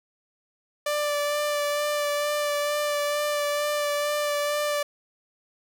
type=tone with vibrato; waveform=sawtooth; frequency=587.3 Hz; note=D5; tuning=in tune; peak=-20 dBFS; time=0.86-4.83 s; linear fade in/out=5 ms; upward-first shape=sine; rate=2.2 Hz; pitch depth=16 cents each way; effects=none